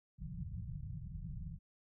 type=low-pass noise; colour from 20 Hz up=white; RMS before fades=-44 dBFS; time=0.18-1.59 s; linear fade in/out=50 ms; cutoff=180 Hz; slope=96 dB/octave; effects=none

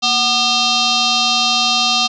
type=tone with frequency modulation; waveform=sine; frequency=233.1 Hz; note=A#3; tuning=in tune; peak=-12 dBFS; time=0.02-2.08 s; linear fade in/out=20 ms; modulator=979 Hz; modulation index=5.1; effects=none

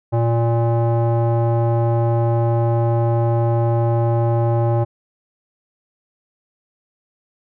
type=tone with low-pass filter; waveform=square; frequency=116.54 Hz; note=A#2; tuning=in tune; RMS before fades=-17 dBFS; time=0.12-4.85 s; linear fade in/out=20 ms; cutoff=750 Hz; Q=2.6; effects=none

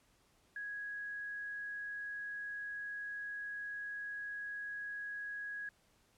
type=tone; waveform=sine; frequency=1661.2 Hz; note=G#6; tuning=in tune; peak=-40 dBFS; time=0.56-5.69 s; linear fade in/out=2 ms; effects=pink hiss -71 dBFS RMS until 6.17 s + low-pass 12000 Hz 12 dB/octave

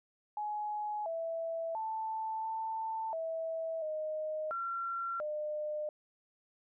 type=tone with pitch steps; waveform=sine; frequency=841 / 659 / 882 / 889 / 651 / 620 / 1366 / 604 Hz; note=G#5 / E5 / A5 / A5 / E5 / D#5 / F6 / D5; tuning=+22 / -1 / +4 / +18 / -22 / -6 / -39 / +48 cents; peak=-34 dBFS; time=0.37-5.89 s; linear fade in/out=2 ms; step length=690 ms; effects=none

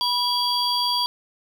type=tone cluster; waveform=triangle; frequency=981 / 3323 / 4692 Hz; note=B5 / G#7 / D8; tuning=-12 / 0 / -2 cents; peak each=-23 dBFS; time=0.01-1.06 s; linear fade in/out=0 ms; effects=none

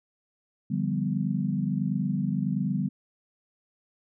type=chord; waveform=sine; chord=G dominant seventh; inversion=second; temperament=equal; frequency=146.83 / 174.61 / 196 / 246.9 Hz; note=D3 / F3 / G3 / B3; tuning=0 / 0 / 0 / 0 cents; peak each=-30 / -32 / -28 / -32 dBFS; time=0.7-2.89 s; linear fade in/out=10 ms; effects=none

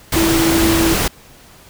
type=tone in noise; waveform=sine; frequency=329.6 Hz; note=E4; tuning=in tune; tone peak=-13 dBFS; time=0.16-0.94 s; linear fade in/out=5 ms; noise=pink; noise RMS=-17 dBFS; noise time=0.12-1.08 s; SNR=+1 dB; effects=pink hiss -44 dBFS RMS until 1.69 s

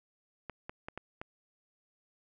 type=clicks; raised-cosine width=0.5 ms; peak=-25 dBFS; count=5; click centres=0.497 / 0.695 / 0.885 / 0.976 / 1.215 s; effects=none

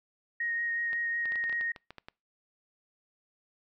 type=tone with vibrato; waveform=sine; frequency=1869 Hz; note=A#6; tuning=4 cents sharp; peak=-29 dBFS; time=0.4-1.72 s; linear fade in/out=5 ms; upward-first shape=sine; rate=5.4 Hz; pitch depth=12 cents each way
type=clicks; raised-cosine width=0.3 ms; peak=-28 dBFS; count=12; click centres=0.931 / 1.256 / 1.321 / 1.357 / 1.44 / 1.496 / 1.527 / 1.611 / 1.762 / 1.906 / 1.983 / 2.085 s
effects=noise-tail reverb RT60 0.3 s tail -26 dB re dry

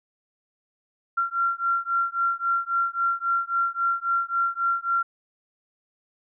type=beating tone pair; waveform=sine; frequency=1371 / 1374.7 Hz; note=F6 / F6; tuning=-32 / -28 cents; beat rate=3.7 Hz; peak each=-25 dBFS; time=1.17-5.03 s; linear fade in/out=10 ms; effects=none

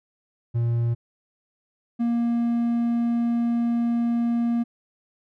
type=tone pair in turn; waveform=triangle; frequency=117.6 / 235.2 Hz; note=A#2 / A#3; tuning=+16 / +16 cents; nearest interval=octave; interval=1200 cents; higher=second; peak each=-18 dBFS; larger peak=neither; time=0.54-0.95 / 1.99-4.64 s; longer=second; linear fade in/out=20 ms; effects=none

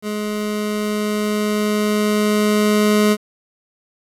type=tone with level ramp; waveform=25% pulse; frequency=210.4 Hz; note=G#3; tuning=23 cents sharp; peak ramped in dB=-18 to -8 dBFS; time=0.02-3.17 s; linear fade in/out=50 ms; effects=resampled to 32000 Hz + 8-bit

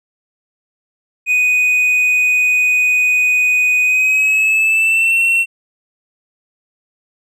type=tone with pitch glide; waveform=triangle; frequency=2489 to 2714 Hz; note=D#7 to E7; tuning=0 to +50 cents; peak=-9 dBFS; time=1.26-5.46 s; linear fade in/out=50 ms; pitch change=+150 cents; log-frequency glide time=3.83-5.22 s; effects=none

